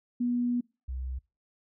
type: tone pair in turn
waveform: sine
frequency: 243 / 64.36 Hz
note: B3 / C2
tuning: -28 / -28 cents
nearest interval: octave + major seventh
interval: 2300 cents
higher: first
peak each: -25 / -32 dBFS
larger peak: first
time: 0.2-0.61 / 0.88-1.19 s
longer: first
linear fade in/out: 10 ms
effects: noise-tail reverb RT60 0.3 s tail -25 dB re dry